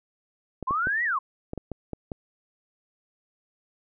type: clicks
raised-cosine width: 2 ms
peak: -19 dBFS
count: 8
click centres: 0.627 / 0.709 / 0.871 / 1.534 / 1.577 / 1.717 / 1.933 / 2.118 s
type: linear two-way sweep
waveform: sine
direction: up then down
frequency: 1000 to 1975.5 to 1000 Hz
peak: -23 dBFS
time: 0.67-1.19 s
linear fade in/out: 10 ms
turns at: 1.04 s
effects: none